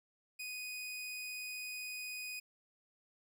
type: tone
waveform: sawtooth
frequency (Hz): 2489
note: D#7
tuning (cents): 0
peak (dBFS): -38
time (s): 0.39-2.4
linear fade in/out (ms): 10
effects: none